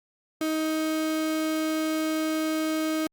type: tone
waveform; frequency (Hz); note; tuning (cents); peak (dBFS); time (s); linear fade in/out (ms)
35% pulse; 314.4; D#4; +18; -23; 0.41-3.07; 2
effects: Opus 48 kbps